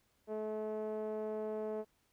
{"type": "tone with low-pass filter", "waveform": "5% pulse", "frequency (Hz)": 215.4, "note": "A3", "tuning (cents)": -37, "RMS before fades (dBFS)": -39, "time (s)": [0.27, 1.85], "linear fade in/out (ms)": 50, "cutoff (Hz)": 520, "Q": 3.8, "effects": ["pink hiss -75 dBFS RMS until 2.12 s"]}